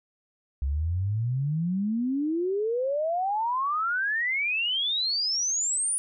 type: exponential sweep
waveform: sine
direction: up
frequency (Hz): 65.41 to 9830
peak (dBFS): -24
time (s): 0.62-5.98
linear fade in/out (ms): 0
effects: none